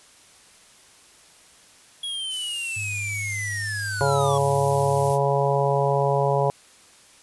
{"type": "linear sweep", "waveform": "square", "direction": "down", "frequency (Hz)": [3331, 1100], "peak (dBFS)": -28, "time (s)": [2.03, 4.38], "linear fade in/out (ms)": 5}
{"type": "noise", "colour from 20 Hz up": "violet", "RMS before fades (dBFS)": -32, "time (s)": [2.29, 5.19], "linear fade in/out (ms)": 50}
{"type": "tone", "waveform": "sine", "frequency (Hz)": 103.3, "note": "G#2", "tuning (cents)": -9, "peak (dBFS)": -31, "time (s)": [2.76, 5.12], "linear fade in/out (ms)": 10}
{"type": "harmonic tone", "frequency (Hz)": 139.8, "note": "C#3", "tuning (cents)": 15, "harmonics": [1, 3, 4, 5, 6, 7], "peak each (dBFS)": [-24, -25, -24, -27, -28, -27], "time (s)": [4.01, 6.5], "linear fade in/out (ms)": 0}
{"effects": ["white hiss -52 dBFS RMS until 7.22 s", "resampled to 24000 Hz"]}